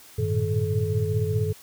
sine tone cluster, 96.9 / 112.1 / 117.1 / 153.5 / 430.7 Hz, G2 / A2 / A#2 / D#3 / A4, -20 / +33 / +8 / -23 / -37 cents, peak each -26 / -27 / -31 / -30 / -28 dBFS, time 0.18-1.53 s, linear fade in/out 10 ms, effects white hiss -49 dBFS RMS until 1.62 s

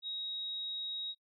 sine tone, 3793 Hz, A#7, 29 cents sharp, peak -37 dBFS, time 0.02-1.15 s, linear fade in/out 50 ms, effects noise-tail reverb RT60 0.1 s tail -20 dB re dry

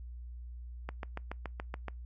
click train, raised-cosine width 0.5 ms, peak -23 dBFS, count 8, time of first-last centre 0.89-1.883 s, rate 7.05 Hz, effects noise-tail reverb RT60 0.2 s tail -26 dB re dry + added 60 Hz sine -42 dBFS peak until 2.05 s

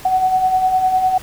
sine beating tone pair, 739 / 748.9 Hz, F#5 / F#5, -2 / +21 cents, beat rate 9.9 Hz, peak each -22 / -13 dBFS, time 0.05-1.18 s, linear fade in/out 5 ms, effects pink hiss -37 dBFS RMS until 1.22 s

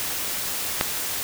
click, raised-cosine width 0.3 ms, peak -3 dBFS, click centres 0.811 s, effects white hiss -28 dBFS RMS until 1.23 s

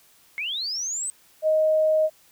sine linear sweep, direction up, 2125 to 8300 Hz, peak -26 dBFS, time 0.38-1.1 s, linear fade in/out 0 ms
sine tone, 625 Hz, D#5, 8 cents sharp, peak -17 dBFS, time 1.42-2.1 s, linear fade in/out 50 ms
effects white hiss -57 dBFS RMS until 2.31 s

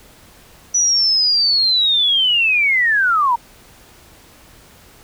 sine linear sweep, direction down, 5940 to 910 Hz, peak -12 dBFS, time 0.74-3.36 s, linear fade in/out 10 ms, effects pink hiss -46 dBFS RMS until 5.03 s

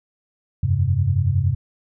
sine chord, F suspended second, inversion none, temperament equal with one note detuned, 87.31 / 98 / 133.56 Hz, F2 / G2 / C3, 0 / 0 / +36 cents, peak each -22 / -19 / -21 dBFS, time 0.63-1.55 s, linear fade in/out 5 ms, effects none

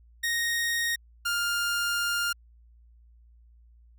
sawtooth tone pair in turn, 1864.7 / 1405 Hz, A#6 / F6, 0 / +10 cents, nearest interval perfect fourth, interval 490 cents, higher first, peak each -22 dBFS, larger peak neither, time 0.23-0.96 / 1.25-2.33 s, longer second, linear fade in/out 10 ms, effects added 58 Hz sine -53 dBFS peak until 3.98 s

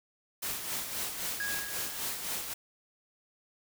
white noise with tremolo, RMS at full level -34 dBFS, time 0.42-2.54 s, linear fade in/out 10 ms, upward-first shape sine, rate 3.8 Hz, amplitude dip 50%
triangle tone with exponential decay, 1650 Hz, G#6, 12 cents flat, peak -29 dBFS, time 1.4-2.32 s, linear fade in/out 2 ms, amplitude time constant 200 ms
effects none

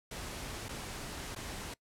pink noise with dropouts, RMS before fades -42 dBFS, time 0.11-1.74 s, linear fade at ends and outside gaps 5 ms, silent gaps 0.686-0.69 / 1.35-1.36 s, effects noise-tail reverb RT60 0.1 s tail -22 dB re dry + low-pass 11000 Hz 12 dB/octave

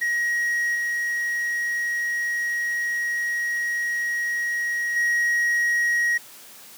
triangle tone with level steps, 1894 Hz, A#6, 27 cents sharp, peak -19 / -21 / -17 dBFS, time 0.01-6.18 s, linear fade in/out 10 ms, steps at 0.75 / 4.96 s, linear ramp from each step 5 ms, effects white hiss -45 dBFS RMS until 6.77 s + high-pass 150 Hz 12 dB/octave

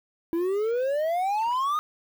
triangle exponential sweep, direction up, 327.2 to 1253 Hz, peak -21 dBFS, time 0.33-1.79 s, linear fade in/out 0 ms, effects 8-bit

